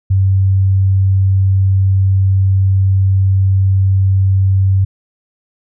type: tone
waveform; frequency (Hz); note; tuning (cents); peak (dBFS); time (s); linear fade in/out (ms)
sine; 96.1; G2; -34; -8; 0.1-4.85; 10
effects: none